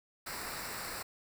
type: noise with comb filter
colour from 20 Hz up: pink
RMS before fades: -41 dBFS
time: 0.26-1.03 s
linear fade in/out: 10 ms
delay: 0.31 ms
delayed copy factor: -0.7
effects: none